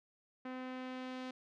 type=tone with low-pass filter sweep; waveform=sawtooth; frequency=256.3 Hz; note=C4; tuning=36 cents flat; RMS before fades=-44 dBFS; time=0.45-1.31 s; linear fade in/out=5 ms; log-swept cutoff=2100 to 4100 Hz; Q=1.1; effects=none